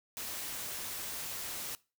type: noise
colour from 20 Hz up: white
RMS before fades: -40 dBFS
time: 0.17-1.75 s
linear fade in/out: 0 ms
effects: noise-tail reverb RT60 0.3 s tail -21 dB re dry